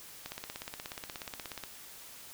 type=click train; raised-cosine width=0.2 ms; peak=-22 dBFS; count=24; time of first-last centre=0.26-1.637 s; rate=16.7 Hz; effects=white hiss -50 dBFS RMS until 2.33 s